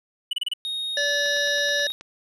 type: tone bursts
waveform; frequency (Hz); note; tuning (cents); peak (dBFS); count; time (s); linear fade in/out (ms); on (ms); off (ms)
triangle; 2960; F#7; 0; -21; 5; 0.31-0.536; 5; 22; 29
type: tone with pitch glide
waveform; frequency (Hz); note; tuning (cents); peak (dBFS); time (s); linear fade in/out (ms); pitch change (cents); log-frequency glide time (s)
triangle; 3729 to 3759; A#7 to A#7; 0 to +14; -25; 0.65-1.92; 0; +14; 0.97-1.1
type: harmonic tone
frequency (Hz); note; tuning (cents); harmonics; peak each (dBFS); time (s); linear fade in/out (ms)
577; D5; -31; 1 / 3 / 5 / 7 / 9 / 10; -27 / -24 / -37 / -34 / -35 / -33; 0.97-1.87; 2
type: click train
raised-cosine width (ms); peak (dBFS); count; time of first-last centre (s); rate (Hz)
0.2; -24; 8; 1.26-2.01; 9.33
effects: none